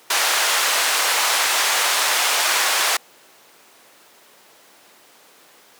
pink band-pass noise, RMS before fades -19 dBFS, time 0.1-2.97 s, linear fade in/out 5 ms, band 840 to 11000 Hz, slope 12 dB/octave, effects pink hiss -49 dBFS RMS until 5.79 s + high-pass 400 Hz 12 dB/octave

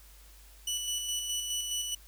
20% pulse tone with tremolo, 2960 Hz, F#7, in tune, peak -25 dBFS, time 0.67-1.95 s, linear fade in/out 5 ms, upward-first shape square, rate 4.8 Hz, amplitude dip 35%, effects added 50 Hz sine -53 dBFS peak until 2.07 s + white hiss -58 dBFS RMS until 2.07 s

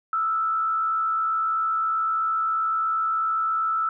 sine tone with frequency modulation, 1318.5 Hz, E6, in tune, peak -21 dBFS, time 0.13-3.89 s, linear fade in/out 2 ms, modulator 70.8 Hz, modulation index 0.44, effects none

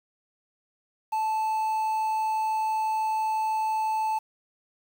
triangle tone with quantisation, 874 Hz, A5, 12 cents flat, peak -22 dBFS, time 1.12-4.19 s, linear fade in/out 10 ms, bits 8, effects none

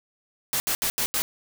white noise bursts at uneven times, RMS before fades -25 dBFS, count 5, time 0.53-0.6 / 0.67-0.75 / 0.82-0.9 / 0.98-1.06 / 1.14-1.22 s, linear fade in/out 0 ms, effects none

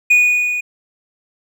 triangle tone with level ramp, 2464 Hz, D#7, 17 cents flat, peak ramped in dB -5 to -17 dBFS, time 0.1-0.61 s, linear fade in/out 10 ms, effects none

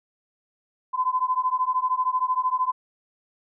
sine beating tone pair, 1012 / 1025 Hz, B5 / C6, +42 / -36 cents, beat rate 13 Hz, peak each -24 dBFS, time 0.93-2.72 s, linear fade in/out 20 ms, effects none

